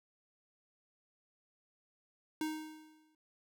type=tone with exponential decay; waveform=square; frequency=311.1 Hz; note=D#4; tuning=in tune; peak=-33 dBFS; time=2.41-3.15 s; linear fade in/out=2 ms; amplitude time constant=160 ms; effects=none